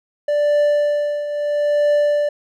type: tone with tremolo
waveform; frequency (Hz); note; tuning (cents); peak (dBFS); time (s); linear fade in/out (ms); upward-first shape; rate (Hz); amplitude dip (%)
triangle; 587.3; D5; 0; -10; 0.28-2.29; 5; triangle; 0.76; 70
effects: none